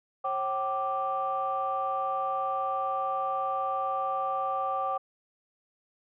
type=tone cluster; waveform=sine; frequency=541 / 768 / 1176 Hz; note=C#5 / G5 / D6; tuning=-42 / -36 / +2 cents; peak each=-34 / -30 / -30 dBFS; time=0.24-4.98 s; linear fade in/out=10 ms; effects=tanh soft clip ceiling -19 dBFS